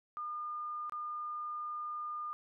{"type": "tone with dropouts", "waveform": "sine", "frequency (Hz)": 1212, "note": "D#6", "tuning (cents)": -46, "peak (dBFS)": -37, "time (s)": [0.17, 2.33], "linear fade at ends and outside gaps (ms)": 0, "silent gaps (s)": [0.896, 0.922], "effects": []}